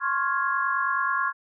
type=chord; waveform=sine; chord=Db major seventh; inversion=third; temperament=equal with one note detuned; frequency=1059.3 / 1108.7 / 1396.9 / 1661.2 Hz; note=C6 / Db6 / F6 / Ab6; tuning=+21 / 0 / 0 / 0 cents; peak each=-28 dBFS; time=0-1.33 s; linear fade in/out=50 ms; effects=none